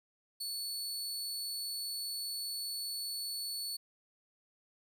sawtooth tone, 4435 Hz, C#8, in tune, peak -34 dBFS, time 0.4-3.77 s, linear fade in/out 10 ms, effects none

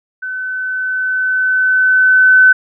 sine tone with level ramp, 1515 Hz, F#6, 40 cents sharp, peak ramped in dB -20 to -3 dBFS, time 0.22-2.53 s, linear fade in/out 10 ms, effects none

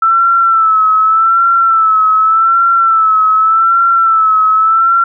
sine tone with vibrato, 1324 Hz, E6, 7 cents sharp, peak -6 dBFS, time 0.02-5.04 s, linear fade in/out 5 ms, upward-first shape sine, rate 0.85 Hz, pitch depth 54 cents each way, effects none

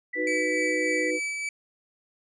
sine tone, 1975.5 Hz, B6, in tune, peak -29 dBFS, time 0.13-1.11 s, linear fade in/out 10 ms
sine chord, B major, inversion first, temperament equal, 311.1 / 370 / 493.9 Hz, D#4 / F#4 / B4, 0 / 0 / 0 cents, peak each -30 / -33 / -28 dBFS, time 0.15-1.2 s, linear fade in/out 50 ms
45% pulse tone with tremolo, 2300 Hz, D7, 37 cents flat, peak -27 dBFS, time 0.27-1.49 s, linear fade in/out 2 ms, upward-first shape sine, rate 3.4 Hz, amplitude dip 30%
effects resampled to 22050 Hz

